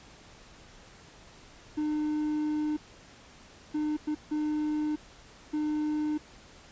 triangle tone bursts at uneven times, 302.9 Hz, D#4, 46 cents flat, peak -25 dBFS, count 5, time 1.77-2.77 / 3.74-3.97 / 4.07-4.15 / 4.31-4.96 / 5.53-6.18 s, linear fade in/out 10 ms, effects pink hiss -53 dBFS RMS until 6.71 s + resampled to 16000 Hz

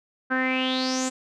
sawtooth tone with low-pass filter sweep, 258.6 Hz, C4, 20 cents flat, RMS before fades -25 dBFS, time 0.3-1.1 s, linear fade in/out 20 ms, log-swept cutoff 1500 to 7800 Hz, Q 7.6, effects none

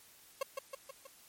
30% pulse tone with echo, 541 Hz, C#5, 42 cents flat, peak -29 dBFS, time 0.41-0.43 s, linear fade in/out 5 ms, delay 160 ms, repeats 4, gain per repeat -4 dB, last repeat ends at 1.07 s, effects white hiss -60 dBFS RMS until 1.28 s + MP3 64 kbps

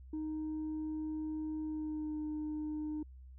sine tone with pitch glide, 310 to 304.7 Hz, D#4 to D#4, -6 to -36 cents, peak -34 dBFS, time 0.13-3.03 s, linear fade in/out 5 ms, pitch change -30 cents, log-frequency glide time 1.63-2.19 s, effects tanh soft clip ceiling -34 dBFS + added 64 Hz sine -50 dBFS peak until 3.38 s

